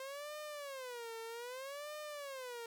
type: tone with vibrato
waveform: sawtooth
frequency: 523.3 Hz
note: C5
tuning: in tune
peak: -40 dBFS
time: 0-2.66 s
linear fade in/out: 2 ms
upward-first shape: sine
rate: 0.63 Hz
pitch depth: 250 cents each way
effects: none